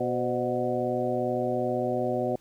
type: harmonic tone with a mistuned harmonic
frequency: 122.8 Hz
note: B2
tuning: 9 cents flat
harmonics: 1 / 2 / 3 / 4 / 5 / 6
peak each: -36 / -32 / -31 / -31 / -31 / -33 dBFS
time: 0-2.36 s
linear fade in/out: 5 ms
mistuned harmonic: 4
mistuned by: +86 cents
effects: pink hiss -61 dBFS RMS until 2.4 s